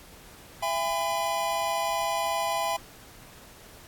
square tone cluster, 669 / 812 / 1008 Hz, E5 / G#5 / B5, +25 / -39 / +35 cents, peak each -31 dBFS, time 0.62-2.77 s, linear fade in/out 10 ms, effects pink hiss -50 dBFS RMS until 3.87 s + AAC 64 kbps

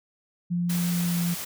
sine tone with pitch glide, 174.61 to 172.5 Hz, F3 to F3, 0 to -21 cents, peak -23 dBFS, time 0.5-1.35 s, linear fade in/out 20 ms, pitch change -21 cents, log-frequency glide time 0.86-1.2 s
white noise, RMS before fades -34 dBFS, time 0.69-1.45 s, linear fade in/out 10 ms
effects none

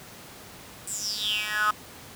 10% pulse tone with high-pass filter sweep, 211.7 Hz, G#3, 33 cents sharp, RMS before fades -28 dBFS, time 0.87-1.71 s, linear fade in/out 5 ms, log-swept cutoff 8600 to 1200 Hz, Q 9.3, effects pink hiss -45 dBFS RMS until 2.15 s + high-pass 80 Hz 12 dB/octave

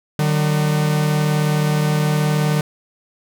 45% pulse tone pair together, 150.92 / 190 Hz, D3 / F#3, +48 / +46 cents, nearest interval major third, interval 398 cents, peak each -16 / -23 dBFS, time 0.19-2.61 s, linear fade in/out 2 ms, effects none

